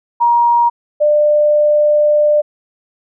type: tone pair in turn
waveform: sine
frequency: 947 / 596.6 Hz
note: A#5 / D5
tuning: +27 / +27 cents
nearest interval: minor sixth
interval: 800 cents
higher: first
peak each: -8 dBFS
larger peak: neither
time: 0.2-0.7 / 1-2.42 s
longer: second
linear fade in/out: 20 ms
effects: none